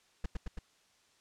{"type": "noise with echo", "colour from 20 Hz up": "brown", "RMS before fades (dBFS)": -32, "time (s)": [0.24, 0.26], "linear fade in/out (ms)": 5, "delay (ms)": 110, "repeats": 3, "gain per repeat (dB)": -2, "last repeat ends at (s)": 0.59, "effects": ["white hiss -68 dBFS RMS until 1.2 s", "low-pass 7000 Hz 12 dB/octave"]}